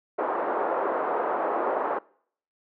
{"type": "band-pass noise", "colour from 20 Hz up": "pink", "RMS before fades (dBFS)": -27, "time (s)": [0.18, 1.99], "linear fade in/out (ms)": 10, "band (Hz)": [400, 1200], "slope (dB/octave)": 24, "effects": ["noise-tail reverb RT60 0.6 s tail -24 dB re dry"]}